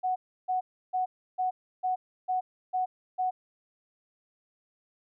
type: tone bursts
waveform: sine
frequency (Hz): 740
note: F#5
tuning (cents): 0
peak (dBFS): -25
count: 8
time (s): 0.03-3.31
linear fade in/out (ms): 20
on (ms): 130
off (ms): 320
effects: none